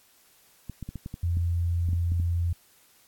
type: clicks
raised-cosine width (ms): 5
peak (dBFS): -23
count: 11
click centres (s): 0.697 / 0.827 / 0.89 / 0.957 / 1.061 / 1.141 / 1.371 / 1.888 / 1.932 / 2.12 / 2.199
type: tone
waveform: sine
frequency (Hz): 85.8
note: F2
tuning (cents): -30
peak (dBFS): -23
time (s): 1.23-2.53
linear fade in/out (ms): 5
effects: white hiss -60 dBFS RMS until 3.07 s + AAC 64 kbps